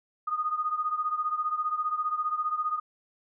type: beating tone pair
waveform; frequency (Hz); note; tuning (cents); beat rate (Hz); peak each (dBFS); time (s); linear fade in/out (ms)
sine; 1232 / 1247; D#6 / D#6; -17 / +3; 15; -28 / -32; 0.27-2.8; 10
effects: none